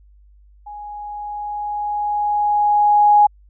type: tone with level ramp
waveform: sine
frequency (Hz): 830.6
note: G#5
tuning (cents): 0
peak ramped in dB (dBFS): -31 to -7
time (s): 0.66-3.27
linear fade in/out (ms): 10
effects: added 50 Hz sine -46 dBFS peak until 3.49 s